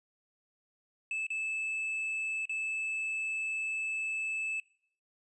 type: tone with dropouts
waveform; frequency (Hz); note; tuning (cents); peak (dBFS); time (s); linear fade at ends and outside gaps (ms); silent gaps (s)
triangle; 2619; E7; -12; -30; 1.11-4.6; 2; 1.267-1.303 / 2.455-2.494
effects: noise-tail reverb RT60 0.6 s tail -21 dB re dry + resampled to 24000 Hz